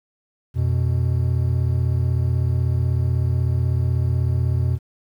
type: tone pair together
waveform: triangle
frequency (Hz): 87.31 / 123.47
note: F2 / B2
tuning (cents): 0 / 0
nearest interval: tritone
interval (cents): 600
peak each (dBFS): -18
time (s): 0.54-4.79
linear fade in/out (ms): 50
effects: 9-bit